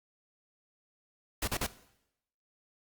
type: noise bursts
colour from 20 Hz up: pink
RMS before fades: -32 dBFS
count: 3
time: 1.42-1.666 s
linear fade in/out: 5 ms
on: 56 ms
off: 39 ms
effects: noise-tail reverb RT60 0.8 s tail -17 dB re dry + Opus 48 kbps